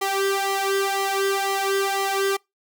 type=tone with flanger; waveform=sawtooth; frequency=392 Hz; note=G4; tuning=in tune; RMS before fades=-23 dBFS; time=0.01-2.37 s; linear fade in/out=10 ms; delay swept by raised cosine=0.96 to 1.96 ms; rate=2 Hz; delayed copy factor=+0.85; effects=noise-tail reverb RT60 0.2 s tail -26 dB re dry